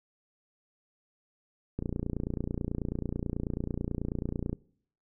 click train, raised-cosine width 3 ms, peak -19 dBFS, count 81, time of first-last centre 1.79-4.53 s, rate 29.2 Hz, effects noise-tail reverb RT60 0.6 s tail -22 dB re dry

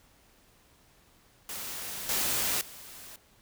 white noise with level steps, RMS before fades -38 / -29 / -47 dBFS, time 1.49-3.16 s, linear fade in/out 2 ms, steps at 2.09 / 2.61 s, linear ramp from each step 2 ms, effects pink hiss -62 dBFS RMS until 3.41 s

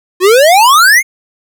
square exponential sweep, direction up, 349.2 to 2217 Hz, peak -4 dBFS, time 0.2-1.03 s, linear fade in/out 50 ms, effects none

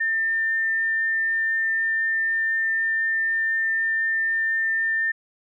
sine tone, 1799 Hz, A6, 38 cents sharp, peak -20 dBFS, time 0-5.12 s, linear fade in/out 10 ms, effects none

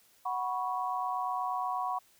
sine chord, F# suspended fourth, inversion none, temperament equal with one note detuned, 740 / 980.4 / 1108.7 Hz, F#5 / B5 / C#6, 0 / -13 / 0 cents, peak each -34 / -35 / -35 dBFS, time 0.25-1.99 s, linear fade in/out 10 ms, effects white hiss -64 dBFS RMS until 2.19 s

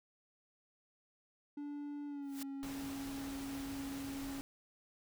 triangle tone with pitch glide, 290 to 274.8 Hz, D4 to C#4, -22 to -15 cents, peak -39 dBFS, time 1.57-4.41 s, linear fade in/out 5 ms, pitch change -93 cents, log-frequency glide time 2.07-2.36 s
white noise with exponential growth, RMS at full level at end -43 dBFS, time 2.22-2.43 s, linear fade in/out 5 ms, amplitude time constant 44 ms
pink noise, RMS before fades -49 dBFS, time 2.63-4.41 s, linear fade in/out 0 ms
effects none

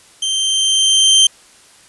sawtooth tone with level ramp, 3136 Hz, G7, in tune, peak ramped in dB -13 to -3 dBFS, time 0.22-1.27 s, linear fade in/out 5 ms, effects white hiss -46 dBFS RMS until 1.88 s + resampled to 24000 Hz

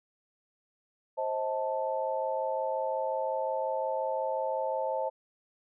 sine chord, A diminished, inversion first, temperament just, 528 / 633.6 / 880 Hz, C5 / Eb5 / A5, +16 / +31 / 0 cents, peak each -32 / -34 / -33 dBFS, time 1.17-5.1 s, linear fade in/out 20 ms, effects none

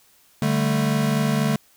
square chord, D suspended fourth, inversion none, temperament equal, 146.83 / 196 / 220 Hz, D3 / G3 / A3, 0 / 0 / 0 cents, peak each -23 / -27 / -23 dBFS, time 0.42-1.56 s, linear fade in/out 2 ms, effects white hiss -57 dBFS RMS until 1.76 s

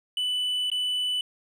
triangle tone with dropouts, 2985 Hz, F#7, 15 cents sharp, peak -23 dBFS, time 0.17-1.21 s, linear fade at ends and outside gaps 2 ms, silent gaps 0.701-0.716 s, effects none

